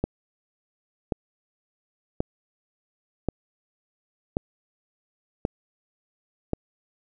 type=click train; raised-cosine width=2 ms; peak=-10 dBFS; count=7; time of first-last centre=0.04-6.534 s; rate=0.924 Hz; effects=none